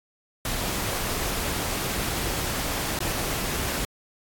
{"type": "noise with dropouts", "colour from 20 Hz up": "pink", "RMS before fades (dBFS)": -28, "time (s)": [0.45, 3.85], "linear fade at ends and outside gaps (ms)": 2, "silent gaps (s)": [2.99, 3.004], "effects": ["AAC 64 kbps"]}